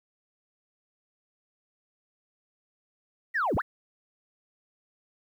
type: linear two-way sweep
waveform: sine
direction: down then up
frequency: 1975.5 to 44.04 to 1975.5 Hz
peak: -23 dBFS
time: 3.34-3.62 s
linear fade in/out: 20 ms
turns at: 3.56 s
effects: tanh soft clip ceiling -20 dBFS + 10-bit